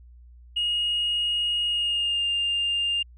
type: tone with pitch glide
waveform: sine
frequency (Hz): 2872 to 2805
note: F7 to F7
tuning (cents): +48 to +7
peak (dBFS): -21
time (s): 0.56-3.03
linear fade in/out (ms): 10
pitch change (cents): -41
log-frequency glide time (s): 1.67-2.26
effects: tanh soft clip ceiling -19 dBFS + added 60 Hz sine -46 dBFS peak until 3.17 s